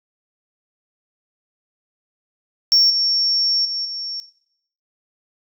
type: tone with level steps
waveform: sine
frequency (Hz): 5480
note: F8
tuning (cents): -34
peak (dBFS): -9 / -14 / -20 / -24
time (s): 2.72-4.2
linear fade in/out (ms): 0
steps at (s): 2.9 / 3.65 / 3.85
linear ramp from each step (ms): 2
effects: noise-tail reverb RT60 0.7 s tail -18 dB re dry + tanh soft clip ceiling -7 dBFS